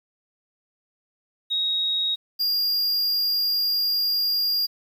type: tone pair in turn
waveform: sine / square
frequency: 3777 / 4815 Hz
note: A#7 / D8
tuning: +22 / +42 cents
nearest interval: major third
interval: 420 cents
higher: second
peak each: -21 dBFS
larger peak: neither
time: 1.5-2.16 / 2.39-4.67 s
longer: second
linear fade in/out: 20 ms
effects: 9-bit